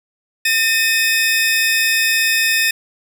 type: tone pair together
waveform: sawtooth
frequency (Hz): 1812.4 / 2530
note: A#6 / D#7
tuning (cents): -49 / +28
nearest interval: tritone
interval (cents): 577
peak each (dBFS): -13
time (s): 0.45-2.71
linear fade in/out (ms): 5
effects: none